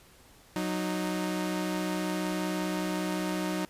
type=tone pair together; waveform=sawtooth; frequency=184.23 / 309 Hz; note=F#3 / D#4; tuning=-7 / -12 cents; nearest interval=major sixth; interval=895 cents; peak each=-28 dBFS; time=0.56-3.65 s; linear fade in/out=0 ms; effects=pink hiss -57 dBFS RMS until 3.69 s + resampled to 32000 Hz